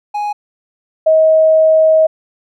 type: tone pair in turn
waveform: triangle / sine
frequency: 830.6 / 634.2 Hz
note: G#5 / D#5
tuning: 0 / +33 cents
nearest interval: perfect fourth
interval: 467 cents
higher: first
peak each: -14 / -6 dBFS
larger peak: second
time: 0.14-0.33 / 1.06-2.07 s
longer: second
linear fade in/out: 10 ms
effects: none